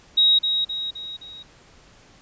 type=tone with echo; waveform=sine; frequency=3800 Hz; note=A#7; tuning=33 cents sharp; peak=-13 dBFS; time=0.17-0.39 s; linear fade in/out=10 ms; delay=260 ms; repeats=4; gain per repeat=-6 dB; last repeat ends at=1.43 s; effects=pink hiss -52 dBFS RMS until 2.21 s + resampled to 16000 Hz